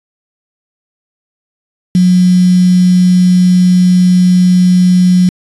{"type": "tone with quantisation", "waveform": "sine", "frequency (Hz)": 181.1, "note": "F#3", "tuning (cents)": -37, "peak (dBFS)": -4, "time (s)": [1.95, 5.29], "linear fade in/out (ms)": 2, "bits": 4, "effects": ["resampled to 24000 Hz"]}